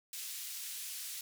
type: band-pass noise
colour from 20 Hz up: white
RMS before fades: -43 dBFS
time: 0.13-1.21 s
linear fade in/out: 2 ms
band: 2700 to 16000 Hz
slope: 12 dB/octave
effects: none